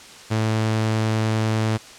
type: tone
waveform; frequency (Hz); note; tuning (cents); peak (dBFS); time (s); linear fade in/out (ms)
sawtooth; 110; A2; 0; -15; 0.3-1.78; 20
effects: white hiss -42 dBFS RMS until 1.98 s + low-pass 7000 Hz 12 dB/octave